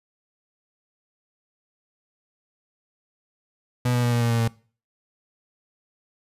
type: tone with pitch steps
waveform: 35% pulse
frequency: 123.47 / 121.98 / 120.51 / 119.06 / 117.62 / 116.2 / 114.8 Hz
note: B2 / B2 / B2 / A#2 / A#2 / A#2 / A#2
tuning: 0 / -21 / -42 / +37 / +16 / -5 / -26 cents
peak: -18 dBFS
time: 3.85-4.48 s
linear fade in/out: 5 ms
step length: 90 ms
effects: noise-tail reverb RT60 0.4 s tail -22 dB re dry + resampled to 32000 Hz